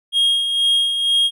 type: tone with tremolo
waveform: triangle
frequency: 3256 Hz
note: G#7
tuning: 35 cents flat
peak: -11 dBFS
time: 0.12-1.31 s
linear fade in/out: 50 ms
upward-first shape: sine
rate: 2.1 Hz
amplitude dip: 50%
effects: none